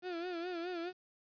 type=tone with vibrato; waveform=35% pulse; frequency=349.2 Hz; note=F4; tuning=in tune; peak=-36 dBFS; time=0.02-0.93 s; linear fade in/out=50 ms; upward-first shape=sine; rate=4.8 Hz; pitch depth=89 cents each way; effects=resampled to 11025 Hz + 11-bit